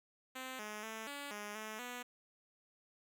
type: tone with pitch steps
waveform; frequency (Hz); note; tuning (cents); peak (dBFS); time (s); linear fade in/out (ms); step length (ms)
5% pulse; 259.1 / 211.8 / 221.3 / 285 / 207.6 / 216.8 / 245.9; C4 / G#3 / A3 / C#4 / G#3 / A3 / B3; -17 / +34 / +10 / +48 / 0 / -25 / -7; -32; 0.35-2.03; 10; 240
effects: none